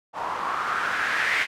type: noise with low-pass filter sweep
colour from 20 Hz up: blue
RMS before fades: -26 dBFS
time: 0.13-1.47 s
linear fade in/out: 50 ms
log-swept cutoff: 890 to 2100 Hz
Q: 4
effects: none